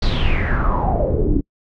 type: noise with low-pass filter sweep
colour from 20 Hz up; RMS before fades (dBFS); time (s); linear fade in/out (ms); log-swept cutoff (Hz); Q
brown; -17; 0.02-1.41; 5; 4500 to 270; 6.3
effects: noise-tail reverb RT60 0.1 s tail -26 dB re dry